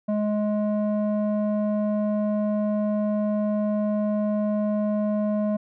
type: tone with low-pass filter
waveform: square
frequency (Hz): 210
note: G#3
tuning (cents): +19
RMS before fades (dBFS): -24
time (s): 0.08-5.57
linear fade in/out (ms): 10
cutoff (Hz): 690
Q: 1.9
effects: none